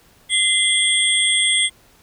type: tone cluster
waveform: sine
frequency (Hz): 2068 / 3221 / 3426 / 8540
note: C7 / G7 / A7 / C9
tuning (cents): -21 / +46 / -47 / +34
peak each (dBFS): -20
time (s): 0.29-1.7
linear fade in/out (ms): 50
effects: pink hiss -53 dBFS RMS until 2.02 s